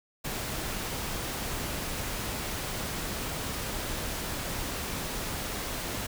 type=noise; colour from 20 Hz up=pink; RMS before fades=-34 dBFS; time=0.24-6.07 s; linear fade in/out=10 ms; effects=none